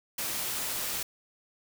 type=noise; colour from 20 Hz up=white; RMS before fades=-33 dBFS; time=0.18-1.03 s; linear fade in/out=5 ms; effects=none